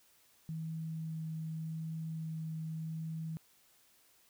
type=tone with vibrato; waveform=sine; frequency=160.1 Hz; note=D#3; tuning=50 cents sharp; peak=-37 dBFS; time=0.49-3.37 s; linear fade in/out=0 ms; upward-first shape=sine; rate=0.85 Hz; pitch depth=8 cents each way; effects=white hiss -67 dBFS RMS until 4.29 s